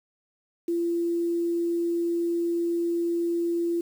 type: tone with quantisation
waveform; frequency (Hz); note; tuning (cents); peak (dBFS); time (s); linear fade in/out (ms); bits
sine; 341; F4; -41; -23; 0.68-3.81; 5; 8
effects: none